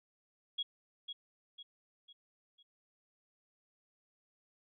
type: tone with echo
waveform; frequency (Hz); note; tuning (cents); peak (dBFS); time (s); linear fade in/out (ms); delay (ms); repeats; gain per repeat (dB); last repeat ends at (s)
sine; 3322; G#7; 0; -33; 0.58-0.63; 10; 500; 4; -7; 2.63
effects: none